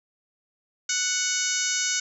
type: harmonic tone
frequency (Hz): 740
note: F#5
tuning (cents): 0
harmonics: 2 / 3 / 4 / 5 / 6 / 7 / 8 / 9 / 10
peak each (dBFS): -32 / -33 / -34 / -35 / -35 / -33 / -29 / -29 / -35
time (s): 0.89-2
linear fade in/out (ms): 5
effects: none